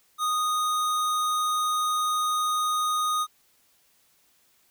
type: tone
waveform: square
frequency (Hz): 1239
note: D#6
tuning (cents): -8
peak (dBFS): -24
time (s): 0.18-3.27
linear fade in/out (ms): 50
effects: white hiss -64 dBFS RMS until 4.7 s

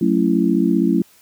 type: chord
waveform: sine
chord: F# minor seventh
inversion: none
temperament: just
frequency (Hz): 185 / 222 / 277.5 / 333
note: F#3 / A3 / C#4 / E4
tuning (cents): 0 / +16 / +2 / +18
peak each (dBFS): -19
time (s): 0.01-1.02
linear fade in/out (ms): 5
effects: white hiss -52 dBFS RMS until 1.21 s + high-pass 60 Hz 12 dB/octave

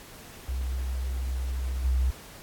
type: tone with level steps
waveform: sine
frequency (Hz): 64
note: C2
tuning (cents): -38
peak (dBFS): -27 / -21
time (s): 0.48-2.11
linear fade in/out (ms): 10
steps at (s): 1.84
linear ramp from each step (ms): 10
effects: pink hiss -47 dBFS RMS until 2.42 s + AAC 64 kbps

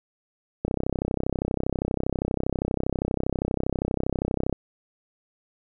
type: click train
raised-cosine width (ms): 2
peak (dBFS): -11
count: 127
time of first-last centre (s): 0.65-4.527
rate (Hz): 32.5
effects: none

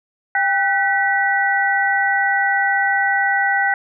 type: tone cluster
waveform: sine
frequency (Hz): 794 / 1509 / 1945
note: G5 / F#6 / B6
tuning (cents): +22 / +34 / -27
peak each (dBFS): -19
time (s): 0.35-3.74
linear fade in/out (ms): 2
effects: none

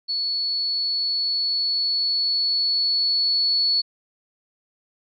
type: tone with level ramp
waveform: sine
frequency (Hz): 4412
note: C#8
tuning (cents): -9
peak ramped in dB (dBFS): -22 to -17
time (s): 0.08-3.82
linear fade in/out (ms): 20
effects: none

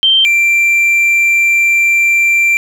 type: tone pair in turn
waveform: sine / triangle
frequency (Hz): 3136 / 2358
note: G7 / D7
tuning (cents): 0 / +6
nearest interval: perfect fourth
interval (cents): 494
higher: first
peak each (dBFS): -6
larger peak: neither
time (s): 0.03-0.25 / 0.25-2.57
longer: second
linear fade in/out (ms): 0
effects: none

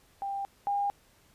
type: tone pair in turn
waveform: sine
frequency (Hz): 793 / 806.9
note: G5 / G5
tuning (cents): +20 / +50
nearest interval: unison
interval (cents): 30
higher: second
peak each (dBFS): -31 / -26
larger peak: second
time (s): 0.22-0.45 / 0.67-0.9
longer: neither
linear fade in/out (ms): 0
effects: pink hiss -63 dBFS RMS until 1.34 s + resampled to 32000 Hz

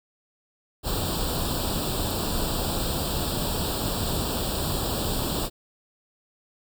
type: noise with comb filter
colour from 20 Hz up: pink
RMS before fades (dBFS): -27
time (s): 0.83-5.5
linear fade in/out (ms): 50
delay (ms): 0.24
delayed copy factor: +0.9
effects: none

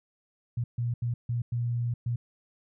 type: tone bursts at uneven times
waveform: sine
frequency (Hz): 119.4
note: A#2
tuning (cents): +42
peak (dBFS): -26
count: 6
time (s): 0.57-0.64 / 0.78-0.94 / 1.02-1.14 / 1.29-1.42 / 1.52-1.94 / 2.06-2.16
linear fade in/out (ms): 5
effects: none

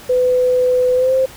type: tone with pitch glide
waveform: sine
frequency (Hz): 502 to 524.5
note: B4 to C5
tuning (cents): +28 to +4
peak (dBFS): -11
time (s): 0.09-1.26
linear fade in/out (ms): 10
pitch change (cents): +76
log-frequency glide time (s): 0.95-1.13
effects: pink hiss -38 dBFS RMS until 1.36 s

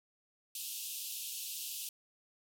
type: band-pass noise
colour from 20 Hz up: white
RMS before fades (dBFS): -42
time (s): 0.55-1.89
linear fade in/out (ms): 2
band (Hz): 2600 to 16000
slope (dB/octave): 96
effects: none

